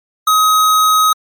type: tone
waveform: square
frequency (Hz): 1265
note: D#6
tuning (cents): +28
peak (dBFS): -9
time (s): 0.27-1.13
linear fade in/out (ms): 5
effects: MP3 64 kbps